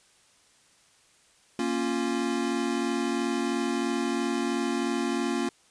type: chord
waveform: square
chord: Bb minor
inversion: none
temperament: equal with one note detuned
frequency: 233.1 / 276.1 / 349.2 Hz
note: Bb3 / Db4 / F4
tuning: 0 / -7 / 0 cents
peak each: -31 dBFS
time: 1.59-5.49 s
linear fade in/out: 2 ms
effects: white hiss -61 dBFS RMS until 5.7 s + resampled to 22050 Hz